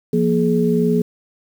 sine tone cluster, 172.7 / 235.1 / 422.7 Hz, F3 / A#3 / G#4, -19 / +15 / +31 cents, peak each -18 dBFS, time 0.13-1.02 s, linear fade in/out 5 ms, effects 7-bit

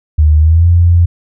sine tone with pitch glide, 76.4 to 86.25 Hz, D#2 to F2, -31 to -21 cents, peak -4 dBFS, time 0.18-1.06 s, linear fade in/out 10 ms, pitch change +210 cents, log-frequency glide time 0.38-0.67 s, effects none

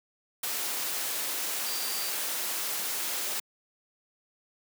sine tone in noise, 4699 Hz, D8, in tune, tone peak -38 dBFS, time 1.66-2.1 s, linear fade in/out 5 ms, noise white, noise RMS -32 dBFS, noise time 0.43-3.4 s, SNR -9 dB, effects high-pass 300 Hz 12 dB/octave

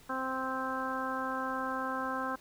harmonic tone, 261.6 Hz, C4, in tune, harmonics 1 / 2 / 3 / 4 / 5 / 6, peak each -39 / -40 / -41 / -37 / -39 / -40 dBFS, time 0.09-2.36 s, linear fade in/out 10 ms, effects pink hiss -58 dBFS RMS until 2.4 s

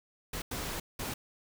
pink noise bursts at uneven times, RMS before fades -37 dBFS, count 3, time 0.33-0.42 / 0.51-0.8 / 0.99-1.14 s, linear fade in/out 5 ms, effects none

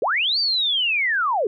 sine linear two-way sweep, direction up then down, 370 to 4699 to 370 Hz, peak -18 dBFS, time 0.02-1.47 s, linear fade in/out 2 ms, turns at 0.39 s, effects none

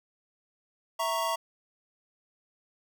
square chord, A# diminished, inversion second, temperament equal, 659.3 / 932.3 / 1108.7 Hz, E5 / A#5 / C#6, 0 / 0 / 0 cents, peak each -33 / -32 / -33 dBFS, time 0.99-1.36 s, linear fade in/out 10 ms, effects none

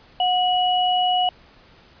sine tone pair together, 730 / 2920 Hz, F#5 / F#7, -24 / -24 cents, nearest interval 2 octaves, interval 2400 cents, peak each -18 / -22 dBFS, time 0.2-1.29 s, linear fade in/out 2 ms, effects pink hiss -51 dBFS RMS until 2 s + resampled to 11025 Hz

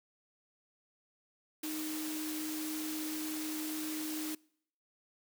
sine tone in noise, 310 Hz, D#4, 6 cents flat, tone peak -37 dBFS, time 1.63-4.35 s, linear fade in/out 5 ms, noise white, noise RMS -42 dBFS, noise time 1.63-4.35 s, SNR +2 dB, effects noise-tail reverb RT60 0.7 s tail -26 dB re dry + high-pass 200 Hz 12 dB/octave

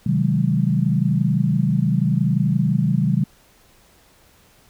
sine chord, Ab dominant seventh, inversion first, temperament just, 129.78 / 155.74 / 186.89 / 207.7 Hz, C3 / Eb3 / Gb3 / Ab3, -14 / +2 / +18 / 0 cents, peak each -21 / -20 / -21 / -24 dBFS, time 0.06-3.24 s, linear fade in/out 5 ms, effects pink hiss -54 dBFS RMS until 4.69 s

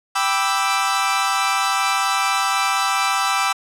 sawtooth chord, E minor seventh, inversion first, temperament equal, 784 / 987.8 / 1174.7 / 1318.5 Hz, G5 / B5 / D6 / E6, 0 / 0 / 0 / 0 cents, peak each -19 / -21 / -20 / -18 dBFS, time 0.15-3.53 s, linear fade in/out 10 ms, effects low-pass 10000 Hz 12 dB/octave

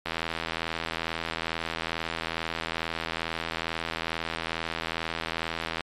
click train, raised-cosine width 0.3 ms, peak -13 dBFS, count 474, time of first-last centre 0.06-5.807 s, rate 82.3 Hz, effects MP3 96 kbps

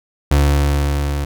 35% pulse tone with level ramp, 71.5 Hz, D2, 46 cents flat, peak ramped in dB -8 to -17 dBFS, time 0.31-1.25 s, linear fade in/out 5 ms, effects none

